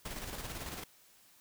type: noise with tremolo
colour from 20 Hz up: pink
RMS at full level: -41 dBFS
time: 0.05-0.84 s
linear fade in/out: 5 ms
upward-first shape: square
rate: 18 Hz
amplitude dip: 40%
effects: white hiss -63 dBFS RMS until 1.4 s